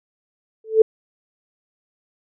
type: tone with exponential growth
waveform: sine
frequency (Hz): 440.6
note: A4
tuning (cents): +2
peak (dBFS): -4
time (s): 0.64-0.82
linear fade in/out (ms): 5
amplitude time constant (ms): 37
effects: none